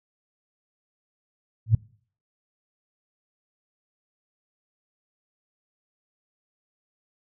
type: tone with exponential growth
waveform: sine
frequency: 111.7 Hz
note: A2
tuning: 27 cents sharp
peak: -10 dBFS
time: 1.66-1.75 s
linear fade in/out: 5 ms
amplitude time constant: 19 ms
effects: noise-tail reverb RT60 0.5 s tail -24 dB re dry